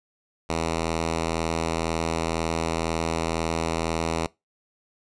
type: tone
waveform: 5% pulse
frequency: 82 Hz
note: E2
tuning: 9 cents flat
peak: -13 dBFS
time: 0.49-4.27 s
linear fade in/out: 10 ms
effects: noise-tail reverb RT60 0.2 s tail -22 dB re dry + resampled to 22050 Hz